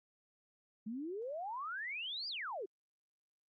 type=exponential two-way sweep; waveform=sine; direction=up then down; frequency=206.7 to 4966 to 351.4 Hz; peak=-39 dBFS; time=0.86-2.66 s; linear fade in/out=10 ms; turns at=2.28 s; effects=Opus 48 kbps